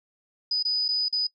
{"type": "tone with dropouts", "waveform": "sine", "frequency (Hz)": 4978, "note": "D#8", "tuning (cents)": 0, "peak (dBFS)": -22, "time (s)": [0.51, 1.27], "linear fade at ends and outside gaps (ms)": 5, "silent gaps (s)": [[0.628, 0.65], [0.882, 0.887], [1.085, 1.126]], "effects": ["noise-tail reverb RT60 0.1 s tail -23 dB re dry"]}